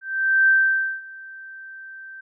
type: tone with ADSR envelope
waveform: sine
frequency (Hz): 1560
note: G6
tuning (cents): -9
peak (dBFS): -12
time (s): 0.01-2.21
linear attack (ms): 470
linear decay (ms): 530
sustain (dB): -24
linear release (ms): 8
effects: none